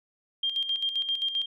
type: tone with tremolo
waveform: sine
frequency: 3198 Hz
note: G7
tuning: 34 cents sharp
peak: -24 dBFS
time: 0.43-1.46 s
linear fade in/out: 5 ms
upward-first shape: square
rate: 7.6 Hz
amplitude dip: 60%
effects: none